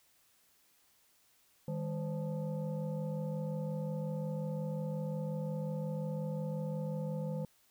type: tone with frequency modulation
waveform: sine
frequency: 156.2 Hz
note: D#3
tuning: 7 cents sharp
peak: -34 dBFS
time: 1.68-7.45 s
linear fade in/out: 2 ms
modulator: 358 Hz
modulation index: 1
effects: white hiss -69 dBFS RMS until 7.7 s